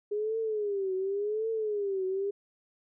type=tone with vibrato; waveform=sine; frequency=410.4 Hz; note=G#4; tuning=21 cents flat; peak=-28 dBFS; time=0.11-2.31 s; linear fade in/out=10 ms; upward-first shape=triangle; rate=0.9 Hz; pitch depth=170 cents each way; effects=none